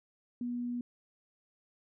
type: tone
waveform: sine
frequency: 242.6 Hz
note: B3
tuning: 31 cents flat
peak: -33 dBFS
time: 0.41-0.81 s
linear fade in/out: 2 ms
effects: none